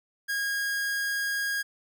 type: tone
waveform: 45% pulse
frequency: 1634 Hz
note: G#6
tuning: 29 cents flat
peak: -27 dBFS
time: 0.28-1.63 s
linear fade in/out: 20 ms
effects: none